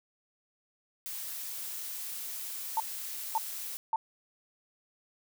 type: noise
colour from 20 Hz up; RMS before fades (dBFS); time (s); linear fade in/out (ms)
blue; -39; 1.06-3.77; 0
type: tone bursts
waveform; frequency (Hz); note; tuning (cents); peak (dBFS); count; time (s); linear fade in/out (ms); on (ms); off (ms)
sine; 895; A5; +29; -25; 3; 2.77-3.96; 2; 30; 550
effects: none